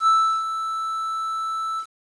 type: tone with ADSR envelope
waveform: triangle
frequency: 1318.5 Hz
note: E6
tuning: in tune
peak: -11 dBFS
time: 0-1.86 s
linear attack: 70 ms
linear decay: 360 ms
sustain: -11 dB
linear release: 73 ms
effects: resampled to 22050 Hz + 8-bit